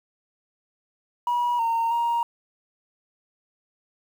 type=tone with pitch steps; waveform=sine; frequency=965 / 918 / 939 Hz; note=B5 / A#5 / A#5; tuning=-40 / -27 / +12 cents; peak=-19 dBFS; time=1.27-2.23 s; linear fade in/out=2 ms; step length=320 ms; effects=tanh soft clip ceiling -18 dBFS + 8-bit